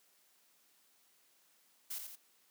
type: noise with echo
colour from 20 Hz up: blue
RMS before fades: -41 dBFS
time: 1.9-1.99 s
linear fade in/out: 10 ms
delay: 84 ms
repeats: 2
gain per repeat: -5 dB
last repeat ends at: 2.158 s
effects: white hiss -70 dBFS RMS until 2.5 s + high-pass 200 Hz 12 dB/octave